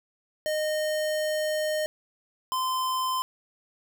square tone pair in turn, 615 / 1031.7 Hz, D#5 / C6, -20 / -25 cents, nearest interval major sixth, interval 895 cents, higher second, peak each -26 dBFS, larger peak neither, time 0.46-1.86 / 2.52-3.22 s, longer first, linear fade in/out 0 ms, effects none

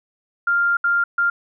sine tone bursts at uneven times, 1396.9 Hz, F6, in tune, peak -15 dBFS, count 3, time 0.47-0.77 / 0.84-1.04 / 1.18-1.3 s, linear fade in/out 5 ms, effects none

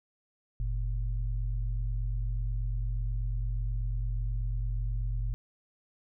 sine tone pair together, 44.96 / 113.3 Hz, F#1 / A#2, -49 / -49 cents, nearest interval octave + major third, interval 1600 cents, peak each -29 / -35 dBFS, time 0.6-5.34 s, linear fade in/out 0 ms, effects none

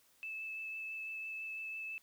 sine tone with vibrato, 2621 Hz, E7, 11 cents flat, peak -40 dBFS, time 0.23-1.98 s, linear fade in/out 0 ms, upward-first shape triangle, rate 6 Hz, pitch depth 12 cents each way, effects white hiss -69 dBFS RMS until 2.02 s

